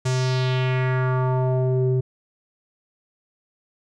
square tone with low-pass filter sweep, 128.7 Hz, C3, 28 cents flat, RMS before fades -21 dBFS, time 0.05-2.01 s, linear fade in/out 10 ms, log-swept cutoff 7400 to 310 Hz, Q 2.3, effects none

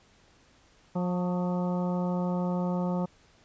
harmonic tone with a mistuned harmonic, 178.7 Hz, F3, 40 cents sharp, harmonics 1 / 2 / 3 / 4 / 5 / 6 / 7, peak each -27 / -38 / -35 / -41 / -39 / -46 / -46 dBFS, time 0.95-3.06 s, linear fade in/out 10 ms, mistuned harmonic 6, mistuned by +67 cents, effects pink hiss -61 dBFS RMS until 3.44 s + resampled to 16000 Hz

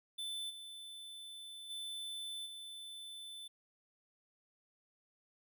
square tone with level steps, 3520 Hz, A7, in tune, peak -40 / -48 / -42 / -47 dBFS, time 0.18-3.48 s, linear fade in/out 10 ms, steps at 0.49 / 1.69 / 2.45 s, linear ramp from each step 20 ms, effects none

